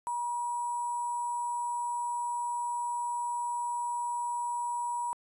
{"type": "tone with sample-and-hold", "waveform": "sine", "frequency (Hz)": 960, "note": "B5", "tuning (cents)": -49, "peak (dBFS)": -30, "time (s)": [0.07, 5.13], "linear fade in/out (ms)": 0, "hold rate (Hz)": 8820, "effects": ["resampled to 24000 Hz"]}